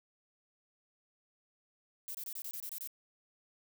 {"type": "noise bursts", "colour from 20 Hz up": "violet", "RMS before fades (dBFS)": -42, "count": 9, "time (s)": [2.08, 2.874], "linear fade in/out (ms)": 0, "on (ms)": 66, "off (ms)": 25, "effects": []}